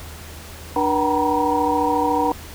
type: tone cluster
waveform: sine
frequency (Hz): 296.8 / 480.7 / 764 / 932 / 966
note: D4 / B4 / G5 / A#5 / B5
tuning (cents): +18 / -47 / -45 / -1 / -39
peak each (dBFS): -23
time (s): 0.76-2.32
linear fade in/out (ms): 2
effects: added 79 Hz sine -38 dBFS peak until 2.54 s + pink hiss -39 dBFS RMS until 2.54 s